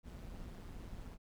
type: noise with amplitude modulation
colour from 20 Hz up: brown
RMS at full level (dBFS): -45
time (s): 0.03-1.18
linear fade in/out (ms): 50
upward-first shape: sine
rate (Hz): 176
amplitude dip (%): 65
effects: none